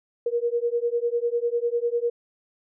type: beating tone pair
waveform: sine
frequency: 469.1 / 479.1 Hz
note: A#4 / A#4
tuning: +11 / +47 cents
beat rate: 10 Hz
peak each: -25 dBFS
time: 0.26-2.1 s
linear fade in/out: 5 ms
effects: none